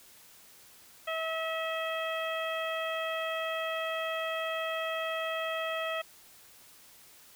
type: harmonic tone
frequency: 646 Hz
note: E5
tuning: 35 cents flat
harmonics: 1 / 2 / 3 / 4 / 5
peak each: -34 / -37 / -39 / -40 / -41 dBFS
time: 1.07-6.02 s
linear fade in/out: 10 ms
effects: white hiss -56 dBFS RMS until 7.35 s